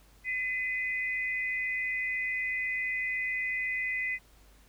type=tone pair together; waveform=sine; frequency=2023 / 2489 Hz; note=B6 / D#7; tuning=+41 / 0 cents; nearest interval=major third; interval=359 cents; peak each=-30 / -36 dBFS; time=0.24-4.19 s; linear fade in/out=50 ms; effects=added 50 Hz sine -58 dBFS peak until 4.68 s + pink hiss -62 dBFS RMS until 4.68 s

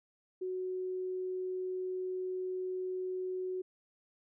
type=tone; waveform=sine; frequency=370 Hz; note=F#4; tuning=in tune; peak=-34 dBFS; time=0.41-3.62 s; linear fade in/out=10 ms; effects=none

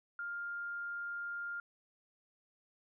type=tone; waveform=sine; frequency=1403 Hz; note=F6; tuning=8 cents sharp; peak=-38 dBFS; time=0.19-1.6 s; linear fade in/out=2 ms; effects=none

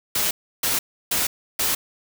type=noise bursts; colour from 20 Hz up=white; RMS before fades=-22 dBFS; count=4; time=0.15-1.75 s; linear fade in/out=5 ms; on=160 ms; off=320 ms; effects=none

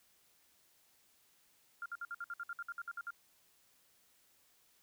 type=tone bursts; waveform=sine; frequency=1396.9 Hz; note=F6; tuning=in tune; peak=-39 dBFS; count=14; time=1.82-3.106 s; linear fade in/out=2 ms; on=38 ms; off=58 ms; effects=white hiss -70 dBFS RMS until 4.82 s

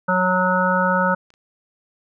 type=harmonic tone; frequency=183.7 Hz; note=F#3; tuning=12 cents flat; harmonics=1 / 3 / 5 / 7 / 8; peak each=-22 / -22 / -22 / -22 / -22 dBFS; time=0.08-1.15 s; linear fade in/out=10 ms
type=clicks; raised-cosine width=0.2 ms; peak=-32 / -38 dBFS; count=2; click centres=1.304 / 1.339 s
effects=none

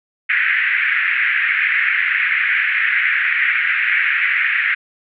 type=band-pass noise; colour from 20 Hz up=white; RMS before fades=-17 dBFS; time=0.29-4.75 s; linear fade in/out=10 ms; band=1600 to 2300 Hz; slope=48 dB/octave; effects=none

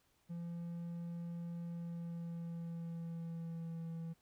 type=tone with pitch glide; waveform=triangle; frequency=170.5 to 165.07 Hz; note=F3 to E3; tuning=-41 to +3 cents; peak=-39 dBFS; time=0.29-4.14 s; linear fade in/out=20 ms; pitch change=-56 cents; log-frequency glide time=1.62-3.89 s; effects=pink hiss -75 dBFS RMS until 4.21 s

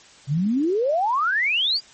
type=exponential sweep; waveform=sine; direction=up; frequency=131.3 to 4978 Hz; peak=-18 dBFS; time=0.27-1.81 s; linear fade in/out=50 ms; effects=white hiss -49 dBFS RMS until 1.93 s + MP3 32 kbps

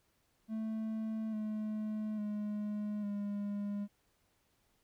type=tone with pitch steps; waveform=triangle; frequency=220 / 214.5 / 209.1 / 203.8 Hz; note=A3 / A3 / G#3 / G#3; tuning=0 / -44 / +12 / -32 cents; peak=-33 dBFS; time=0.48-3.88 s; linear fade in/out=50 ms; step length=850 ms; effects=pink hiss -75 dBFS RMS until 4.83 s

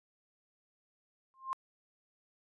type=tone with exponential growth; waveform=sine; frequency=1059 Hz; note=C6; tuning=21 cents sharp; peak=-29 dBFS; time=1.34-1.53 s; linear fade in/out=0 ms; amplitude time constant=41 ms; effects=resampled to 24000 Hz

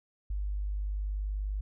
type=tone; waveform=sine; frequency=50.2 Hz; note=G1; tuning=42 cents sharp; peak=-30 dBFS; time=0.3-1.61 s; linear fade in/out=5 ms; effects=none

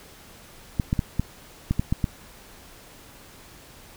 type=clicks; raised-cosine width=5 ms; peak=-9 dBFS; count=8; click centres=0.798 / 0.929 / 0.992 / 1.196 / 1.71 / 1.795 / 1.925 / 2.042 s; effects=pink hiss -48 dBFS RMS until 3.96 s

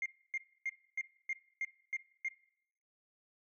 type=tone bursts; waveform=sine; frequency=2119 Hz; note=C7; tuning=21 cents sharp; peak=-32 dBFS; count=8; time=0.02-2.284 s; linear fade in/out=2 ms; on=38 ms; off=280 ms; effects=noise-tail reverb RT60 0.7 s tail -20 dB re dry + tanh soft clip ceiling -30 dBFS

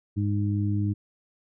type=harmonic tone; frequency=102.6 Hz; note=G#2; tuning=21 cents flat; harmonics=1 / 2 / 3; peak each=-24 / -30 / -31 dBFS; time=0.16-0.94 s; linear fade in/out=20 ms; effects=none

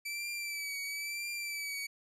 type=tone with vibrato; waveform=sawtooth; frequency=2315 Hz; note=D7; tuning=25 cents flat; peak=-33 dBFS; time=0.05-1.87 s; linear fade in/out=10 ms; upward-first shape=triangle; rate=1 Hz; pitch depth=52 cents each way; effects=resampled to 32000 Hz

